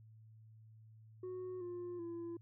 sine tone with pitch steps, 367.6 / 353 / 339 Hz, F#4 / F4 / E4, -11 / +19 / +49 cents, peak -39 dBFS, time 1.23-2.37 s, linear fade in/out 5 ms, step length 380 ms, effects tanh soft clip ceiling -41 dBFS + added 110 Hz sine -57 dBFS peak until 2.41 s

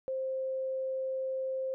sine tone, 526 Hz, C5, 9 cents sharp, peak -31 dBFS, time 0.08-1.74 s, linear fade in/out 0 ms, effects none

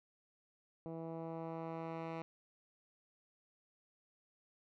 10% pulse tone with low-pass filter sweep, 163.7 Hz, E3, 12 cents flat, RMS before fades -44 dBFS, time 0.86-2.22 s, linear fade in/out 0 ms, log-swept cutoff 540 to 2300 Hz, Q 0.86, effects none

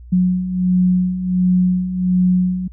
sine beating tone pair, 181.1 / 182.5 Hz, F#3 / F#3, -37 / -24 cents, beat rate 1.4 Hz, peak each -20 / -14 dBFS, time 0.12-2.68 s, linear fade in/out 10 ms, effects added 60 Hz sine -35 dBFS peak until 2.72 s

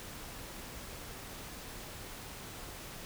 silence, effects pink hiss -46 dBFS RMS until 3.05 s

